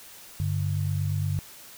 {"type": "tone pair together", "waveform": "sine", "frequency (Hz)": [97.5, 146.08], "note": ["G2", "D3"], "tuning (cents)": [-9, -9], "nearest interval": "perfect fifth", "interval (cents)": 700, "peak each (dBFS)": [-26, -28], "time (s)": [0.4, 1.39], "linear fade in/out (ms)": 0, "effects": ["white hiss -47 dBFS RMS until 1.77 s"]}